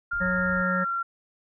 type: tone with pitch glide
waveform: sine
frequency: 1400 to 1371.2 Hz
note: F6 to F6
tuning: +4 to -32 cents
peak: -25 dBFS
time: 0.11-1.03 s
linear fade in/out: 10 ms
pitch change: -36 cents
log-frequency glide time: 0.45-0.86 s
type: low-pass noise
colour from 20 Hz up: white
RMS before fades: -41 dBFS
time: 0.13-0.62 s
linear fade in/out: 5 ms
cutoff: 110 Hz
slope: 96 dB/octave
type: harmonic tone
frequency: 183.1 Hz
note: F#3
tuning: 18 cents flat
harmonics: 1 / 3 / 5 / 7 / 9 / 10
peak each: -27 / -31 / -43 / -40 / -34 / -34 dBFS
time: 0.2-0.85 s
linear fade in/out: 20 ms
effects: none